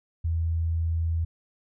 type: tone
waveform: sine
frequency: 82.41 Hz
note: E2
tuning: in tune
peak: -23 dBFS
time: 0.24-1.25 s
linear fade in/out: 10 ms
effects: none